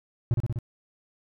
triangle tone with echo, 118.8 Hz, A#2, 33 cents sharp, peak -17 dBFS, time 0.31-0.34 s, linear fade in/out 0 ms, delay 62 ms, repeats 4, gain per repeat -2 dB, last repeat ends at 0.588 s, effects none

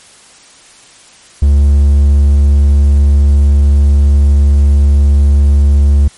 triangle tone with hard clipping, 71.2 Hz, C#2, 47 cents sharp, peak -5 dBFS, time 1.42-6.08 s, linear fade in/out 5 ms, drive 6 dB, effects white hiss -40 dBFS RMS until 6.17 s + MP3 48 kbps

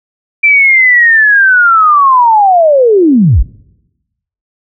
sine linear sweep, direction down, 2351 to 36.03 Hz, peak -3 dBFS, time 0.43-3.43 s, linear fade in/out 10 ms, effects noise-tail reverb RT60 1.0 s tail -24 dB re dry

